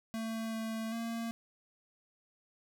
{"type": "tone with pitch steps", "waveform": "square", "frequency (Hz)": [224.2, 223, 229.7], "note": ["A3", "A3", "A#3"], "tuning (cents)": [33, 23, -25], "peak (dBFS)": -36, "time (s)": [0.14, 1.31], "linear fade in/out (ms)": 0, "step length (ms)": 390, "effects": []}